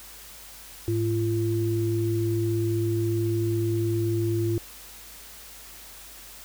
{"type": "tone pair together", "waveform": "sine", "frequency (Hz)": [107.72, 342], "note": ["A2", "F4"], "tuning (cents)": [-36, -36], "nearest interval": "octave + minor sixth", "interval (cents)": 2000, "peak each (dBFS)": -25, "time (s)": [0.88, 4.58], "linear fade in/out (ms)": 0, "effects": ["added 50 Hz sine -53 dBFS peak until 6.44 s", "white hiss -45 dBFS RMS until 6.44 s"]}